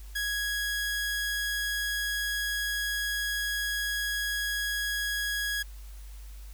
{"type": "tone", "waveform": "sawtooth", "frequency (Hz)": 1661.2, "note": "G#6", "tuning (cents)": 0, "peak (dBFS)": -25, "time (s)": [0.15, 5.63], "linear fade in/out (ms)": 10, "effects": ["added 50 Hz sine -41 dBFS peak until 6.53 s", "white hiss -56 dBFS RMS until 6.53 s"]}